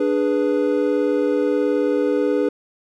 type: chord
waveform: triangle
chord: G# diminished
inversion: second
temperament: equal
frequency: 293.7 / 415.3 / 493.9 Hz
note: D4 / G#4 / B4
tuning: 0 / 0 / 0 cents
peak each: -19 dBFS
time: 0-2.49 s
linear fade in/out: 5 ms
effects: none